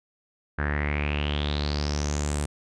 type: tone with low-pass filter sweep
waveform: sawtooth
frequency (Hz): 73.42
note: D2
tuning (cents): 0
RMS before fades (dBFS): -27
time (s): 0.58-2.46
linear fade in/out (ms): 10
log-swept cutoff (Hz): 1600 to 8900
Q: 6.9
effects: none